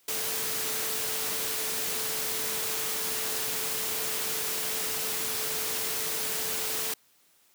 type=tone in noise; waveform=sine; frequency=439.8 Hz; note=A4; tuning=1 cent flat; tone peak=-42 dBFS; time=0.08-6.94 s; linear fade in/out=5 ms; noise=white; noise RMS=-31 dBFS; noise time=0.08-6.94 s; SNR=-14 dB; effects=white hiss -64 dBFS RMS until 7.54 s + high-pass 100 Hz 12 dB/octave